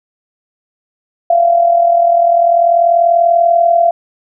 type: tone with amplitude modulation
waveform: sine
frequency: 685 Hz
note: F5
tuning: 34 cents flat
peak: -4 dBFS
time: 1.3-3.91 s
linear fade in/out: 5 ms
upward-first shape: sine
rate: 40.3 Hz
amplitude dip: 60%
effects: none